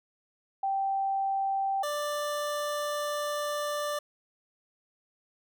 sine / 25% pulse tone pair in turn, 781 / 589.5 Hz, G5 / D5, -7 / +6 cents, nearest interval perfect fourth, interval 487 cents, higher first, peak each -26 dBFS, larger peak neither, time 0.63-1.83 / 1.83-3.99 s, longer second, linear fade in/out 5 ms, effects none

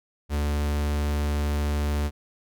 45% pulse tone, 73.42 Hz, D2, in tune, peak -23 dBFS, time 0.29-2.11 s, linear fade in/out 50 ms, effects none

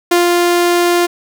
sawtooth tone with ADSR envelope, 349.2 Hz, F4, in tune, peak -4 dBFS, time 0.11-1.07 s, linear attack 7 ms, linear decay 140 ms, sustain -2 dB, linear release 17 ms, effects none

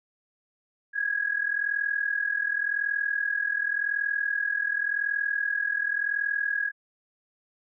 sine tone with amplitude modulation, 1654 Hz, G#6, 8 cents flat, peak -21 dBFS, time 0.93-6.72 s, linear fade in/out 50 ms, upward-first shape sine, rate 40.9 Hz, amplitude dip 80%, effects none

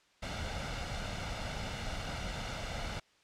pink noise with comb filter, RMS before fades -38 dBFS, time 0.22-3 s, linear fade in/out 10 ms, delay 1.4 ms, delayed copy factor +0.55, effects white hiss -67 dBFS RMS until 3.23 s + low-pass 5000 Hz 12 dB/octave

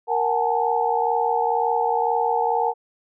sine tone cluster, 467.5 / 743 / 828 / 890 Hz, A#4 / F#5 / G#5 / A5, +5 / +7 / -5 / +20 cents, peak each -24 dBFS, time 0.07-2.74 s, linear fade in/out 50 ms, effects none

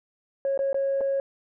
sine tone with dropouts, 548 Hz, C#5, 20 cents flat, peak -21 dBFS, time 0.45-1.2 s, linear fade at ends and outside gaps 1 ms, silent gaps 0.576-0.591 / 0.73-0.744 / 1.008-1.012 s, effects tanh soft clip ceiling -19 dBFS

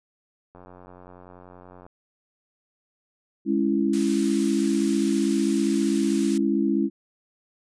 click train, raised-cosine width 1 ms, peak -32 dBFS, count 120, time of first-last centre 0.55-1.865 s, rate 90.5 Hz
sine chord, C# minor, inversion second, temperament just, 207.9 / 277.2 / 332.6 Hz, G#3 / C#4 / E4, +2 / 0 / +16 cents, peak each -24 dBFS, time 3.45-6.9 s, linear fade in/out 50 ms
white high-pass noise, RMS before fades -36 dBFS, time 3.93-6.38 s, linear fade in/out 5 ms, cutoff 1400 Hz, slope 12 dB/octave
effects resampled to 22050 Hz

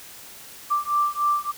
sine beating tone pair, 1174.7 / 1178.1 Hz, D6 / D6, 0 / +5 cents, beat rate 3.4 Hz, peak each -23 dBFS, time 0.7-1.52 s, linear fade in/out 20 ms, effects white hiss -43 dBFS RMS until 1.57 s

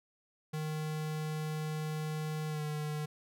square tone with pitch glide, 154.7 to 151.17 Hz, D#3 to D#3, -10 to -50 cents, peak -35 dBFS, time 0.53-3.06 s, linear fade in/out 10 ms, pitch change -40 cents, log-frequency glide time 2.48-2.62 s, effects none

